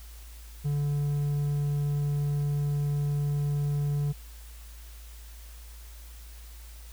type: tone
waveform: triangle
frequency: 144.7 Hz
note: D3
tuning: 25 cents flat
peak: -23 dBFS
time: 0.64-4.13 s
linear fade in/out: 20 ms
effects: added 56 Hz sine -43 dBFS peak until 6.92 s + white hiss -53 dBFS RMS until 6.92 s